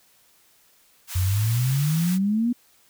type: high-pass noise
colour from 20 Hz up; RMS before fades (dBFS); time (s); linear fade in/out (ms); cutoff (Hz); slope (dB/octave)
white; -34; 1.07-2.19; 50; 850; 24
type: exponential sweep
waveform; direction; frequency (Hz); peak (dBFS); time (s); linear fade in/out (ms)
sine; up; 87.2 to 246.9; -19; 1.15-2.53; 10
effects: white hiss -59 dBFS RMS until 2.89 s